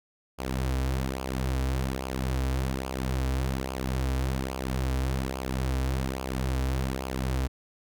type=tone with flanger; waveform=sawtooth; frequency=65.41 Hz; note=C2; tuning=in tune; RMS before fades=-29 dBFS; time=0.38-7.48 s; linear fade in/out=20 ms; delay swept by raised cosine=0.51 to 5.61 ms; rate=1.2 Hz; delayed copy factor=-0.65; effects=none